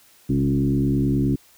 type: tone with frequency modulation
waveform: sine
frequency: 204.3 Hz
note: G#3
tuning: 28 cents flat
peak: -17 dBFS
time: 0.29-1.36 s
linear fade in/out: 10 ms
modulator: 69.6 Hz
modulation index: 1.7
effects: white hiss -54 dBFS RMS until 1.57 s